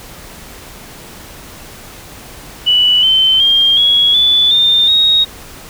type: tone with pitch steps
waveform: sine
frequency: 2960 / 3080 / 3206 / 3336 / 3472 / 3613 / 3760 Hz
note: F#7 / G7 / G7 / G#7 / A7 / A7 / A#7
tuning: 0 / -31 / +38 / +7 / -24 / +45 / +14 cents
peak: -7 dBFS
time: 2.66-5.25 s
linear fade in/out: 20 ms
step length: 370 ms
effects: pink hiss -34 dBFS RMS until 5.69 s